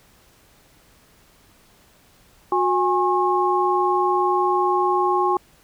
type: tone cluster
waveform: sine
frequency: 363.6 / 823 / 1083 Hz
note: F#4 / G#5 / C#6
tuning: -30 / -16 / -41 cents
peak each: -21 dBFS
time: 2.52-5.37 s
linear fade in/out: 2 ms
effects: pink hiss -55 dBFS RMS until 5.63 s